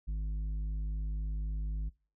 sine tone with tanh clipping, 51.91 Hz, G#1, in tune, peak -33 dBFS, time 0.07-1.9 s, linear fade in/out 20 ms, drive 7 dB, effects noise-tail reverb RT60 0.4 s tail -26 dB re dry

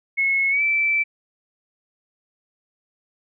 sine tone with pitch glide, 2183 to 2326 Hz, C#7 to D7, -27 to -17 cents, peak -17 dBFS, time 0.17-1.04 s, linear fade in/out 20 ms, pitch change +110 cents, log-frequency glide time 0.5-0.62 s, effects none

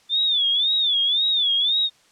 sine tone with vibrato, 3520 Hz, A7, in tune, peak -17 dBFS, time 0.09-1.9 s, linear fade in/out 50 ms, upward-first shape sine, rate 1.9 Hz, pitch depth 140 cents each way, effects white hiss -57 dBFS RMS until 2.11 s + low-pass 7000 Hz 12 dB/octave

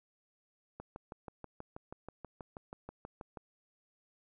click train, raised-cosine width 1 ms, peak -30 dBFS, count 17, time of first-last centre 0.8-3.372 s, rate 6.22 Hz, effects none

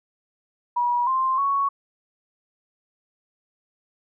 sine tone with pitch steps, 966 / 1049 / 1112 Hz, B5 / C6 / C#6, -39 / +4 / +5 cents, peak -19 dBFS, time 0.76-1.69 s, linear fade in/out 10 ms, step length 310 ms, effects none

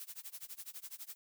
blue noise with tremolo, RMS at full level -45 dBFS, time 0-1.15 s, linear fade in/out 0 ms, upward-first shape sine, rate 12 Hz, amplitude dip 95%, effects none

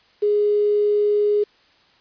sine tone with quantisation, 415.3 Hz, G#4, in tune, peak -15 dBFS, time 0.22-1.44 s, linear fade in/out 10 ms, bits 7, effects white hiss -56 dBFS RMS until 2 s + resampled to 11025 Hz

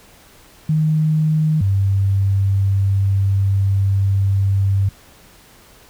sine tone pair in turn, 155.56 / 98 Hz, D#3 / G2, 0 / 0 cents, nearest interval minor sixth, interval 800 cents, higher first, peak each -13 dBFS, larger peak neither, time 0.69-1.61 / 1.61-4.89 s, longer second, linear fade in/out 5 ms, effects pink hiss -47 dBFS RMS until 5.89 s

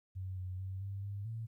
sine tone with pitch steps, 93.8 / 92.1 / 95 / 98.5 / 100.5 / 112.6 Hz, F#2 / F#2 / F#2 / G2 / G2 / A2, +24 / -7 / +46 / +9 / +44 / +40 cents, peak -38 dBFS, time 0.15-1.47 s, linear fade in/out 20 ms, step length 220 ms, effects 13-bit

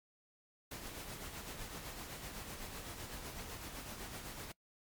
pink noise with tremolo, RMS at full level -45 dBFS, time 0.71-4.52 s, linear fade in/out 5 ms, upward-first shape sine, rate 7.9 Hz, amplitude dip 40%, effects noise-tail reverb RT60 0.1 s tail -23 dB re dry + MP3 96 kbps

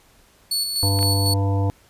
sawtooth tone with tremolo, 4426 Hz, C#8, 3 cents flat, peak -17 dBFS, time 0.51-1.34 s, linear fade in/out 5 ms, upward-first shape square, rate 4 Hz, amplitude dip 40%
harmonic tone, 98.5 Hz, G2, 9 cents sharp, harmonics 1 / 3 / 5 / 7 / 9 / 10, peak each -18 / -28 / -30 / -33 / -33 / -39 dBFS, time 0.83-1.7 s, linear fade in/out 0 ms
clicks, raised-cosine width 0.3 ms, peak -18 dBFS, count 2, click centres 0.99 / 1.029 s
effects pink hiss -55 dBFS RMS until 1.89 s + resampled to 32000 Hz

